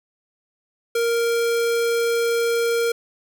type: tone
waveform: square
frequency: 466.2 Hz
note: A#4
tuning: in tune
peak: -19 dBFS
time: 0.95-2.92 s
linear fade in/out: 5 ms
effects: none